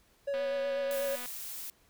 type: tone with vibrato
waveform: triangle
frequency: 555 Hz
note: C#5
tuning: 2 cents sharp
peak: -28 dBFS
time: 0.27-1.16 s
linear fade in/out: 10 ms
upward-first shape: sine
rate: 8.1 Hz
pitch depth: 28 cents each way
type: click train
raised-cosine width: 0.3 ms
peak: -29 dBFS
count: 227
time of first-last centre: 0.34-1.259 s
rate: 246 Hz
type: noise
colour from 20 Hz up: blue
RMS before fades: -41 dBFS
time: 0.91-1.7 s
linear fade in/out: 0 ms
effects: pink hiss -66 dBFS RMS until 1.89 s